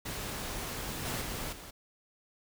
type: noise with level steps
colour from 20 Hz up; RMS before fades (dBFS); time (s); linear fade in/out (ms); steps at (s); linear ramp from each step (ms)
pink; -38 / -35 / -38 / -47; 0.05-1.71; 10; 1.05 / 1.21 / 1.52; 10
effects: none

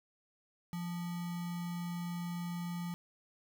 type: tone with sample-and-hold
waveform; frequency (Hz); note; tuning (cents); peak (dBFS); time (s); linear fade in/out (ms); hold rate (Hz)
sine; 173.4; F3; -12; -36; 0.73-2.94; 0; 1050
effects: none

